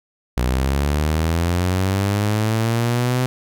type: linear sweep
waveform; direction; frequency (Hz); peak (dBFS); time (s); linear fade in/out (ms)
sawtooth; up; 60.3 to 127.9; -13; 0.37-3.26; 0
effects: none